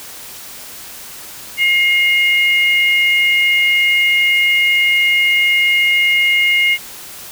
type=tone pair together; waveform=sine; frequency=2138 / 2854 Hz; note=C7 / F7; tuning=+37 / +37 cents; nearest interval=perfect fourth; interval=500 cents; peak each=-11 / -17 dBFS; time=1.57-6.78 s; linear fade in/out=50 ms; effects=white hiss -33 dBFS RMS until 7.31 s